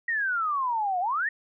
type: exponential two-way sweep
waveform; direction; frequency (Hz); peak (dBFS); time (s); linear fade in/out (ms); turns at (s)
sine; down then up; 1909 to 698.5 to 1909; -24; 0.08-1.29; 5; 1
effects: none